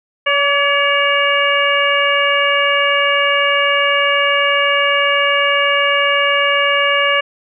harmonic tone with a mistuned harmonic, 566 Hz, C#5, 36 cents sharp, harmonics 1 / 2 / 3 / 4 / 5, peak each -18 / -18 / -18 / -18 / -18 dBFS, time 0.26-7.21 s, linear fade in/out 10 ms, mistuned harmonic 2, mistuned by +24 cents, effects none

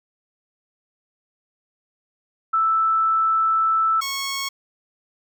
sine / 10% pulse tone pair in turn, 1319 / 1099.9 Hz, E6 / C#6, +1 / -14 cents, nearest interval minor third, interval 315 cents, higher first, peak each -16 dBFS, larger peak neither, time 2.53-4.01 / 4.01-4.49 s, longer first, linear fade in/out 10 ms, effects none

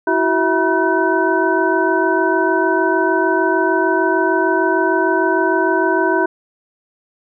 sine tone cluster, 330 / 376.6 / 655 / 965 / 1520 Hz, E4 / F#4 / E5 / B5 / F#6, +2 / +31 / -11 / -40 / +46 cents, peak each -19 / -18 / -21 / -19 / -20 dBFS, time 0.07-6.26 s, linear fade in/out 5 ms, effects none

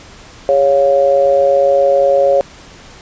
sine tone with amplitude modulation, 555 Hz, C#5, 2 cents sharp, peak -4 dBFS, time 0.49-2.41 s, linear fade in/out 0 ms, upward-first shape sine, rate 149 Hz, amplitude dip 80%, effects pink hiss -38 dBFS RMS until 3.01 s + resampled to 16000 Hz

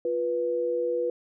sine tone pair together, 350.2 / 490 Hz, F4 / B4, +5 / -14 cents, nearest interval tritone, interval 581 cents, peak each -31 / -25 dBFS, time 0.05-1.1 s, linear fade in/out 2 ms, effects none

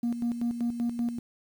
sine tone with tremolo, 237 Hz, A#3, 29 cents sharp, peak -23 dBFS, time 0.03-1.19 s, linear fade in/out 5 ms, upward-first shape square, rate 5.2 Hz, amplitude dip 65%, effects tanh soft clip ceiling -23 dBFS + 9-bit

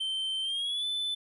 triangle tone with pitch glide, 3107 to 3508 Hz, G7 to A7, -16 to -6 cents, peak -28 dBFS, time 0-1.15 s, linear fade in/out 10 ms, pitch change +210 cents, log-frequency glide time 0.42-0.86 s, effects resampled to 32000 Hz

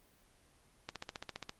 click train, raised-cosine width 0.2 ms, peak -23 dBFS, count 10, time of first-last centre 0.89-1.494 s, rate 14.9 Hz, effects pink hiss -67 dBFS RMS until 1.59 s + Opus 24 kbps

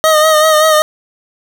25% pulse tone with vibrato, 622.3 Hz, D#5, in tune, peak -3 dBFS, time 0.04-0.82 s, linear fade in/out 0 ms, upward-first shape sine, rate 5.2 Hz, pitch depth 39 cents each way, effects none

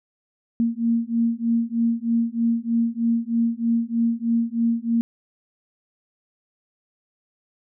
sine beating tone pair, 230.1 / 233.3 Hz, A#3 / A#3, -22 / +2 cents, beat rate 3.2 Hz, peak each -22 dBFS, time 0.6-5.01 s, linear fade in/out 0 ms, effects none

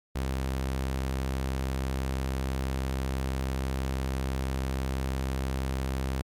sawtooth tone, 66.1 Hz, C2, 18 cents sharp, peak -24 dBFS, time 0.15-6.22 s, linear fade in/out 10 ms, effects MP3 96 kbps

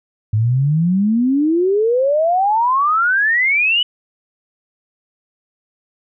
sine exponential sweep, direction up, 103.83 to 3000 Hz, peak -12 dBFS, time 0.33-3.83 s, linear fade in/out 5 ms, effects none

